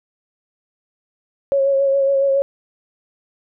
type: tone with vibrato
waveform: sine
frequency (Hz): 549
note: C#5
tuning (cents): -17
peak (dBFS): -13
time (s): 1.52-2.42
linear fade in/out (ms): 0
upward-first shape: sine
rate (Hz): 7.2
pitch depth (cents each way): 25
effects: none